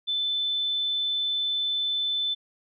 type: tone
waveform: sine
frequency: 3520 Hz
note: A7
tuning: in tune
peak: -24 dBFS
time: 0.07-2.35 s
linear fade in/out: 20 ms
effects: none